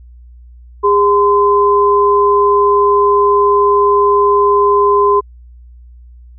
sine tone pair together, 406.9 / 1025.9 Hz, G#4 / C6, -35 / -34 cents, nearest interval octave + major third, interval 1601 cents, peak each -10 dBFS, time 0.83-5.21 s, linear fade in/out 20 ms, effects added 60 Hz sine -35 dBFS peak until 6.38 s

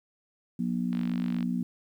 harmonic tone, 59.8 Hz, A#1, 45 cents sharp, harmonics 3 / 4 / 5, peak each -30 / -29 / -42 dBFS, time 0.59-1.63 s, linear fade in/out 5 ms
click train, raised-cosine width 0.3 ms, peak -27 dBFS, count 25, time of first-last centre 0.93-1.428 s, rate 48.2 Hz
effects 10-bit

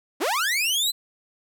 sawtooth linear sweep, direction up, 233.1 to 4100 Hz, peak -18 dBFS, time 0.2-0.92 s, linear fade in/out 20 ms, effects none

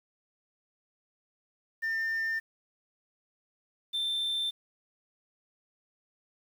sine tone pair in turn, 1802 / 3563 Hz, A6 / A7, +41 / +21 cents, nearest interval octave, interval 1180 cents, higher second, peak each -26 dBFS, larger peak neither, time 1.82-2.4 / 3.93-4.51 s, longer neither, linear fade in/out 20 ms, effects tanh soft clip ceiling -27 dBFS + 9-bit

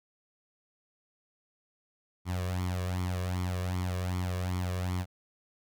sawtooth tone with flanger, 90.8 Hz, F#2, 32 cents flat, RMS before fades -32 dBFS, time 2.25-5.06 s, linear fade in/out 50 ms, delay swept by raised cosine 0.9 to 1.8 ms, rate 2.6 Hz, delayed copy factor +0.7, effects none

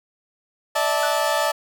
30% pulse chord, D suspended second, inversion none, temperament equal with one note detuned, 587.3 / 649.8 / 880 Hz, D5 / E5 / A5, 0 / -25 / 0 cents, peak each -21 dBFS, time 0.75-1.52 s, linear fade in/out 10 ms
sine tone with exponential decay, 1480 Hz, F#6, in tune, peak -22 dBFS, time 1.03-1.24 s, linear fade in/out 1 ms, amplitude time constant 45 ms
effects none

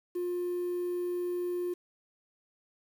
triangle tone, 354.8 Hz, F4, 27 cents sharp, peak -27 dBFS, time 0.15-1.74 s, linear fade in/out 10 ms, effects tanh soft clip ceiling -26 dBFS + 9-bit

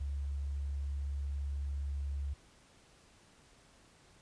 sine tone, 70.3 Hz, C#2, 25 cents sharp, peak -34 dBFS, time 0-2.34 s, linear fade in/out 10 ms, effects pink hiss -63 dBFS RMS until 4.21 s + resampled to 22050 Hz

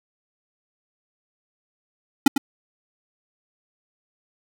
square tone with echo, 277 Hz, C#4, 1 cent flat, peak -9 dBFS, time 2.26-2.28 s, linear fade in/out 5 ms, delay 100 ms, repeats 1, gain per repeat -10 dB, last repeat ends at 2.38 s, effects none

